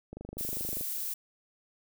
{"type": "click train", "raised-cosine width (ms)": 2, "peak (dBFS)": -28, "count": 18, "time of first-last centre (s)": [0.13, 0.81], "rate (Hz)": 25}
{"type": "noise", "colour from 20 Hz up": "violet", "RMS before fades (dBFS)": -35, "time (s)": [0.38, 1.14], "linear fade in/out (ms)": 5}
{"effects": []}